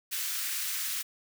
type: high-pass noise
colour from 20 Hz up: white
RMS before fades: -33 dBFS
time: 0.11-1.03 s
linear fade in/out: 20 ms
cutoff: 1400 Hz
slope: 24 dB/octave
effects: none